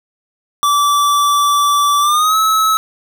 square tone with pitch glide, 1160 to 1294.6 Hz, D6 to E6, -22 to -32 cents, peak -11 dBFS, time 0.63-2.77 s, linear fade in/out 0 ms, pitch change +190 cents, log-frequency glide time 2-2.37 s, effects none

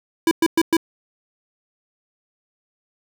square tone bursts, 329.6 Hz, E4, in tune, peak -14 dBFS, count 4, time 0.27-0.768 s, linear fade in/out 2 ms, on 42 ms, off 110 ms, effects none

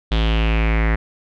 square tone with low-pass filter sweep, 55 Hz, A1, in tune, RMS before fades -17 dBFS, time 0.11-0.96 s, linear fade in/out 10 ms, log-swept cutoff 3500 to 1900 Hz, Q 4.6, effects none

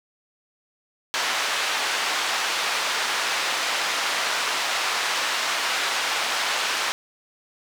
pink band-pass noise, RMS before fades -25 dBFS, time 1.14-6.92 s, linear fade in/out 0 ms, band 960 to 5400 Hz, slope 12 dB/octave, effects none

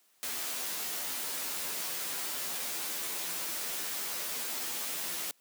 white noise with comb filter, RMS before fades -36 dBFS, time 0.23-5.31 s, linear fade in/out 0 ms, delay 12 ms, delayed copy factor +0.95, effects white hiss -68 dBFS RMS until 5.4 s + high-pass 200 Hz 12 dB/octave

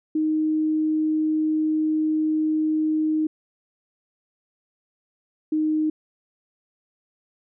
sine tone pair in turn, 311.1 / 309.8 Hz, D#4 / D#4, 0 / -7 cents, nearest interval unison, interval 7 cents, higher first, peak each -19 dBFS, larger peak neither, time 0.15-3.27 / 5.52-5.9 s, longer first, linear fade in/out 5 ms, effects none

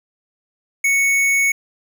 sine tone with tanh clipping, 2217 Hz, C#7, in tune, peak -15 dBFS, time 0.84-1.52 s, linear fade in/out 5 ms, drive 18 dB, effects none

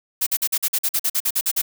blue noise bursts, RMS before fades -20 dBFS, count 14, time 0.21-1.619 s, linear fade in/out 10 ms, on 57 ms, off 47 ms, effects none

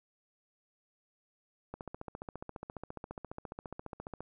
click train, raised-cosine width 1 ms, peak -27 dBFS, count 37, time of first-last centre 1.74-4.206 s, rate 14.6 Hz, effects none

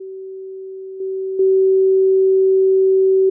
sine tone with level steps, 381.6 Hz, G4, 47 cents flat, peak -28 / -20 / -10 dBFS, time 0-3.3 s, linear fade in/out 10 ms, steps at 1 / 1.39 s, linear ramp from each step 5 ms, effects none

